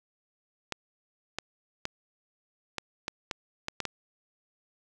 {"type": "clicks", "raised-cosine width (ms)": 0.2, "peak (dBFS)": -14, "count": 9, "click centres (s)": [0.723, 1.386, 1.854, 2.783, 3.081, 3.312, 3.684, 3.803, 3.853], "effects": []}